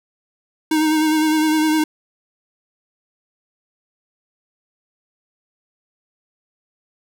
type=tone with vibrato; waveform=square; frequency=311.1 Hz; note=D#4; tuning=in tune; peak=-15 dBFS; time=0.71-1.84 s; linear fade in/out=5 ms; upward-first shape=sine; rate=9.8 Hz; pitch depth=29 cents each way; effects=none